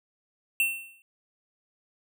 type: tone with exponential decay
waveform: square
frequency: 2700 Hz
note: E7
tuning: 41 cents sharp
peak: -20 dBFS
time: 0.6-1.02 s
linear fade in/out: 1 ms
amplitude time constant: 90 ms
effects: none